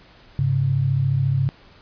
sine tone pair together, 102.3 / 136.55 Hz, G#2 / C#3, -26 / -26 cents, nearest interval perfect fourth, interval 500 cents, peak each -23 / -18 dBFS, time 0.39-1.49 s, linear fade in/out 0 ms, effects pink hiss -50 dBFS RMS until 1.81 s + resampled to 11025 Hz

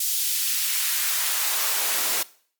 white noise with high-pass filter sweep, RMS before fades -24 dBFS, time 0-2.23 s, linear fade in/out 5 ms, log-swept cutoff 4700 to 320 Hz, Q 0.81, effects noise-tail reverb RT60 0.5 s tail -20 dB re dry + Opus 48 kbps

